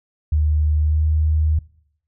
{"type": "tone with pitch glide", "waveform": "sine", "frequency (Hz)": [76, 77.51], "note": ["D#2", "D#2"], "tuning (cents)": [-40, -6], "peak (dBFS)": -14, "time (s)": [0.32, 1.59], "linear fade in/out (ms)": 5, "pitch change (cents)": 34, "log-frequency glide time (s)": [0.8, 1.04], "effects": ["noise-tail reverb RT60 0.7 s tail -22 dB re dry"]}